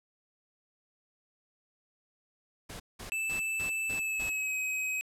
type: noise bursts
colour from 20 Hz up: pink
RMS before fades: -43 dBFS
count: 6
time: 2.69-4.3 s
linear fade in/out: 10 ms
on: 110 ms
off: 190 ms
type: tone with pitch glide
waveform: square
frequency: 2637 to 2534 Hz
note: E7 to D#7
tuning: 0 to +31 cents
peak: -31 dBFS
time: 3.12-5.01 s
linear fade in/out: 0 ms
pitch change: -69 cents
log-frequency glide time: 3.92-4.55 s
effects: low-pass 12000 Hz 12 dB/octave